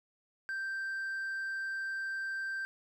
sine tone with hard clipping, 1568 Hz, G6, in tune, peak -35 dBFS, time 0.49-2.65 s, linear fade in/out 0 ms, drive 2 dB, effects none

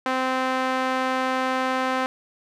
sawtooth tone with band-pass filter, 259.4 Hz, C4, 15 cents flat, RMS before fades -24 dBFS, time 0.06-2.06 s, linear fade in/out 0 ms, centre 1200 Hz, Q 0.88, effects none

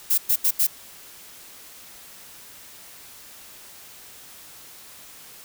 violet noise bursts at uneven times, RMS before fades -19 dBFS, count 4, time 0.1-0.18 / 0.29-0.36 / 0.44-0.51 / 0.59-0.67 s, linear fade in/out 10 ms, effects white hiss -45 dBFS RMS until 5.44 s

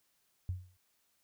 sine tone with exponential decay, 91.1 Hz, F#2, 26 cents flat, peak -30 dBFS, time 0.49-0.77 s, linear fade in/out 0 ms, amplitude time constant 59 ms, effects white hiss -75 dBFS RMS until 1.23 s

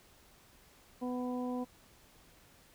harmonic tone, 249.1 Hz, B3, 15 cents sharp, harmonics 1 / 2 / 3 / 4, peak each -35 / -41 / -45 / -47 dBFS, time 1.01-1.65 s, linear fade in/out 20 ms, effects pink hiss -62 dBFS RMS until 2.74 s

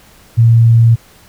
sine tone, 115.4 Hz, A#2, 17 cents flat, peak -4 dBFS, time 0.37-0.96 s, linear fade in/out 20 ms, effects pink hiss -44 dBFS RMS until 1.28 s

